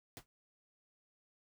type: noise with exponential decay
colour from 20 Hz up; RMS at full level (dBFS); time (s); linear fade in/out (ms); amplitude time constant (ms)
pink; -44; 0.17-0.26; 0; 18
effects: noise-tail reverb RT60 0.1 s tail -25 dB re dry